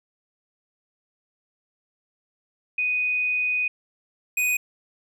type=tone pair in turn; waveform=sine / square; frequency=2489 / 2489 Hz; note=D#7 / D#7; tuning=0 / 0 cents; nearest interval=unison; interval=0 cents; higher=neither; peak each=-21 dBFS; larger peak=neither; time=2.78-3.68 / 4.37-4.57 s; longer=first; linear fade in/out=5 ms; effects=none